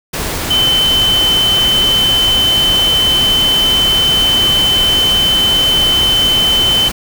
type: tone in noise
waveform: sine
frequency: 3060 Hz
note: G7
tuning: 42 cents flat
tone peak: -9 dBFS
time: 0.5-6.89 s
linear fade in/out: 10 ms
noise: pink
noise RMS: -19 dBFS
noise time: 0.13-6.92 s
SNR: +7 dB
effects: none